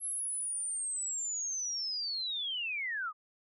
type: linear sweep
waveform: sine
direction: down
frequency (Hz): 11175 to 1174.7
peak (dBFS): -33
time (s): 0-3.13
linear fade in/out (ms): 50
effects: none